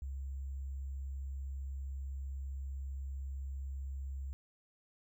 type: tone with sample-and-hold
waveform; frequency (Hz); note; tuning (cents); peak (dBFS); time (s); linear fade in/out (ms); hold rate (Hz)
sine; 67.7; C#2; -40; -38; 0.02-4.33; 0; 7350
effects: none